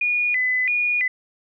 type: tone with vibrato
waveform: sine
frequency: 2217 Hz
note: C#7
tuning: in tune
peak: -18 dBFS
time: 0.01-1.08 s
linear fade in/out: 5 ms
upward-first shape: square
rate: 1.5 Hz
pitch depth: 170 cents each way
effects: none